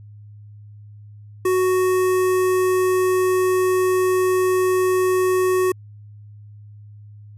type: tone with notch filter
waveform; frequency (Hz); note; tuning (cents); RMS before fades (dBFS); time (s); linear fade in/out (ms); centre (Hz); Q
square; 370; F#4; 0; -18; 1.45-5.72; 5; 3900; 0.75
effects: added 104 Hz sine -39 dBFS peak until 7.37 s + resampled to 32000 Hz